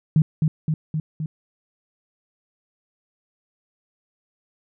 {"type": "tone with echo", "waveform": "sine", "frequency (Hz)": 155.56, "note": "D#3", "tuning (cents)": 0, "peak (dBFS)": -12, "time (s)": [0.16, 0.22], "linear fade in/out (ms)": 2, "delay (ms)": 260, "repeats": 4, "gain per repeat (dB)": -3, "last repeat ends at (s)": 1.26, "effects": []}